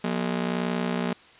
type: ring-modulated tone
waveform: sawtooth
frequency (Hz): 207.7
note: G#3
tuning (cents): 0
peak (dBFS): -18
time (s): 0.04-1.13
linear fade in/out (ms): 0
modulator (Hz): 30.7
effects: white hiss -52 dBFS RMS until 1.39 s + resampled to 8000 Hz